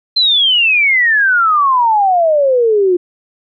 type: exponential sweep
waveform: sine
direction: down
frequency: 4150 to 348.5 Hz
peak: -8 dBFS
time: 0.16-2.97 s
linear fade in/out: 10 ms
effects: none